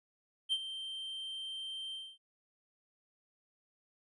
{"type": "tone with ADSR envelope", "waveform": "triangle", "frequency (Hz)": 3136, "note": "G7", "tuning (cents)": 0, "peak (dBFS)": -26, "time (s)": [0.49, 2.18], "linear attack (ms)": 35, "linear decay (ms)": 52, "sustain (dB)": -12, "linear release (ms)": 250, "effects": ["resampled to 24000 Hz"]}